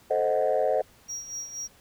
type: chord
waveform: sine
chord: A diminished seventh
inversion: none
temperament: equal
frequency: 440 / 523.3 / 622.3 / 740 Hz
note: A4 / C5 / Eb5 / Gb5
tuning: 0 / 0 / 0 / 0 cents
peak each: -28 / -25 / -25 / -28 dBFS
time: 0.1-0.82 s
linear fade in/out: 10 ms
type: tone with tremolo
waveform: triangle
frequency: 5680 Hz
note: F8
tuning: 28 cents sharp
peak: -30 dBFS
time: 1.08-1.68 s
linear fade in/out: 20 ms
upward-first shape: sine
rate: 4.2 Hz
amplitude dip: 65%
effects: tanh soft clip ceiling -15 dBFS + pink hiss -57 dBFS RMS until 1.8 s